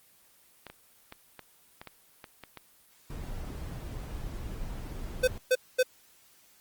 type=clicks; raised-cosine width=0.3 ms; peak=-26 dBFS; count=9; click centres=0.667 / 0.7 / 1.124 / 1.393 / 1.815 / 1.873 / 2.242 / 2.437 / 2.573 s
type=noise; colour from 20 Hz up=brown; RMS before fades=-38 dBFS; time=3.1-5.38 s; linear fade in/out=2 ms
type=tone bursts; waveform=square; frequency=509 Hz; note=C5; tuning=48 cents flat; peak=-21 dBFS; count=3; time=5.23-5.831 s; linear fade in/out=10 ms; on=47 ms; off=230 ms
effects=white hiss -61 dBFS RMS until 6.6 s + Opus 24 kbps